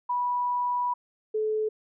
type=tone pair in turn; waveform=sine; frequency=980 / 432 Hz; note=B5 / A4; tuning=-14 / -32 cents; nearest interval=octave + major second; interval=1418 cents; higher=first; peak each=-24 dBFS; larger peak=neither; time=0.09-0.94 / 1.34-1.69 s; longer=first; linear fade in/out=10 ms; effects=none